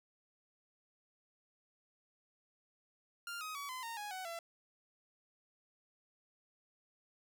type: tone with pitch steps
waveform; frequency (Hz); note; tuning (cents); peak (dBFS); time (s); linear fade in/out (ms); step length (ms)
sawtooth; 1396.9 / 1259 / 1134.6 / 1022.6 / 921.6 / 830.6 / 748.6 / 674.7; F6 / D#6 / C#6 / C6 / A#5 / G#5 / F#5 / E5; 0 / +20 / +40 / -40 / -20 / 0 / +20 / +40; -38; 3.27-4.39; 2; 140
effects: none